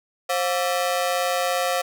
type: ring-modulated tone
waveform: sawtooth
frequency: 622.3 Hz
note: D#5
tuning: in tune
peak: -14 dBFS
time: 0.29-1.82 s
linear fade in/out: 10 ms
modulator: 91.4 Hz
effects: none